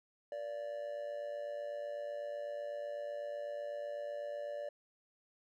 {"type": "tone with amplitude modulation", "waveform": "triangle", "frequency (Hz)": 582, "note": "D5", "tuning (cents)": -16, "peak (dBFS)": -34, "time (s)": [0.32, 4.69], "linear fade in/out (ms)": 2, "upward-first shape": "sine", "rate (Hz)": 108, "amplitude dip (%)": 65, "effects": []}